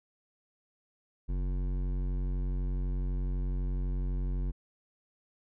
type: tone with hard clipping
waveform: sine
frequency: 46 Hz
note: F#1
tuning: 9 cents flat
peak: -31 dBFS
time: 1.28-4.52 s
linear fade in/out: 20 ms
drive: 13 dB
effects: none